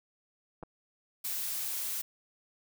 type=clicks; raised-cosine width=1 ms; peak=-30 dBFS; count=2; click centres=0.628 / 0.634 s
type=noise; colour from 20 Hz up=blue; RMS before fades=-35 dBFS; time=1.24-2.02 s; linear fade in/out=10 ms
effects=none